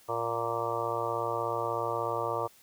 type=harmonic tone with a mistuned harmonic; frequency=116.54 Hz; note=A#2; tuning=in tune; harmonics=1 / 3 / 4 / 5 / 6 / 7 / 8 / 9 / 10; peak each=-42 / -40 / -35 / -36 / -38 / -43 / -36 / -42 / -35 dBFS; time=0.08-2.48 s; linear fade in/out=20 ms; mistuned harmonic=1; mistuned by=-45 cents; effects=white hiss -59 dBFS RMS until 2.62 s